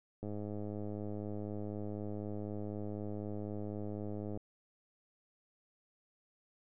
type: click train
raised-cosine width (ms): 2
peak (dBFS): -29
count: 432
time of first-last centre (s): 0.23-4.374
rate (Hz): 104
effects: none